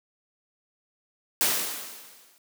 white noise with exponential decay, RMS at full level -21 dBFS, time 1.41-2.38 s, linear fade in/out 0 ms, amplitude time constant 210 ms, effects high-pass 200 Hz 12 dB/octave

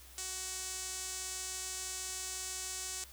sawtooth tone with band-pass filter, 373.9 Hz, F#4, 18 cents sharp, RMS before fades -41 dBFS, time 0.18-3.04 s, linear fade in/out 0 ms, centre 7500 Hz, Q 2.3, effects added 63 Hz sine -56 dBFS peak until 3.12 s + white hiss -56 dBFS RMS until 3.12 s

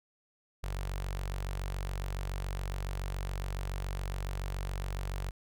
sawtooth tone with notch filter, 47.13 Hz, F#1, 33 cents sharp, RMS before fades -36 dBFS, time 0.63-5.31 s, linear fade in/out 10 ms, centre 260 Hz, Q 0.75, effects none

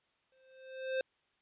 square tone with exponential growth, 523.3 Hz, C5, in tune, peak -30 dBFS, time 0.32-1.01 s, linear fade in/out 2 ms, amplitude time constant 150 ms, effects white hiss -75 dBFS RMS until 1.41 s + resampled to 8000 Hz

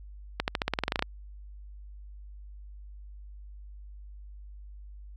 accelerating click train, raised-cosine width 0.3 ms, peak -10 dBFS, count 13, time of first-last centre 0.4-1.024 s, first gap 79 ms, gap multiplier 0.92, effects added 50 Hz sine -43 dBFS peak until 5.16 s

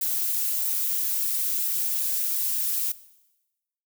violet noise with flanger, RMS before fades -26 dBFS, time 0.01-2.92 s, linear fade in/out 5 ms, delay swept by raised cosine 1.6 to 7.4 ms, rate 3 Hz, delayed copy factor +0.75, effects noise-tail reverb RT60 1.0 s tail -18 dB re dry

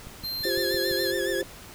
click train, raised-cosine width 5 ms, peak -29 dBFS, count 6, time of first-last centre 0.07-0.913 s, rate 5.93 Hz
square tone, 4160 Hz, C8, 11 cents flat, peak -30 dBFS, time 0.23-1.12 s, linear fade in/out 20 ms
sawtooth tone with vibrato, 1725 Hz, A6, 35 cents flat, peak -27 dBFS, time 0.43-1.42 s, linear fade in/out 10 ms, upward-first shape sine, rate 7.2 Hz, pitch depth 70 cents each way
sine chord, F suspended second, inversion none, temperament just, 349.2 / 392.9 / 523.8 Hz, F4 / G4 / C5, 0 / +4 / +2 cents, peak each -30 dBFS, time 0.45-1.43 s, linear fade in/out 2 ms
effects pink hiss -45 dBFS RMS until 1.74 s

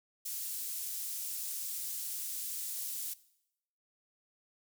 pink high-pass noise, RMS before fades -39 dBFS, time 0.25-3.14 s, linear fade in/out 10 ms, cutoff 8600 Hz, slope 12 dB/octave, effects noise-tail reverb RT60 0.8 s tail -19 dB re dry

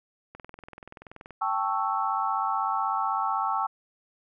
click train, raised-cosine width 0.5 ms, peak -28 dBFS, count 21, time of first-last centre 0.35-1.307 s, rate 20.9 Hz
sine chord, A dominant seventh, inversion third, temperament equal, 784 / 880 / 1108.7 / 1318.5 Hz, G5 / A5 / C#6 / E6, 0 / 0 / 0 / 0 cents, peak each -30 dBFS, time 1.41-3.67 s, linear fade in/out 10 ms
effects none

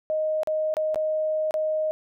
sine tone with dropouts, 622.3 Hz, D#5, in tune, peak -22 dBFS, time 0.1-1.91 s, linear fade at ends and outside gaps 0 ms, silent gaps 0.433-0.473 / 0.74-0.768 / 0.945-0.958 / 1.509-1.541 s, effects none

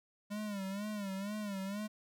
square tone with vibrato, 201.9 Hz, G#3, 49 cents flat, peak -38 dBFS, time 0.3-1.88 s, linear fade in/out 20 ms, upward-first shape sine, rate 2.1 Hz, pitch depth 96 cents each way, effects none

